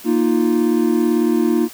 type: chord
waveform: triangle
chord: Bb suspended fourth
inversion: none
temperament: equal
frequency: 233.1 / 311.1 / 349.2 Hz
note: Bb3 / Eb4 / F4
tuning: 0 / 0 / 0 cents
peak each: -16 dBFS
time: 0.04-1.69 s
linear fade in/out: 50 ms
effects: white hiss -39 dBFS RMS until 1.73 s